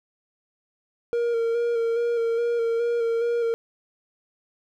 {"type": "tone with vibrato", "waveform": "triangle", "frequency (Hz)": 466.2, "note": "A#4", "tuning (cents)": 0, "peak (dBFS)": -19, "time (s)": [1.13, 3.54], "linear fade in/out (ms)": 0, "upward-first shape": "square", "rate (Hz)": 2.4, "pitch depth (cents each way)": 22, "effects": []}